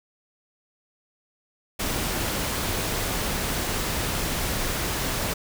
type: noise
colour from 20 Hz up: pink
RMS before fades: -27 dBFS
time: 1.79-5.34 s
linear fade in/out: 10 ms
effects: none